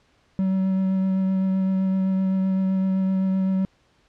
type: tone with vibrato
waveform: triangle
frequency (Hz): 190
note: F#3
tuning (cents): +46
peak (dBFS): -17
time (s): 0.39-3.65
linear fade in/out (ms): 0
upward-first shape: triangle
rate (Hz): 7.8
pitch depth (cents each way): 14
effects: pink hiss -62 dBFS RMS until 4.08 s + low-pass 5000 Hz 12 dB/octave